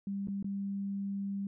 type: tone with dropouts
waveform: sine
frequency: 198.2 Hz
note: G3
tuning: 19 cents sharp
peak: -33 dBFS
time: 0.07-1.47 s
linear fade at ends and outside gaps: 2 ms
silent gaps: 0.273-0.283 / 0.427-0.444 s
effects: none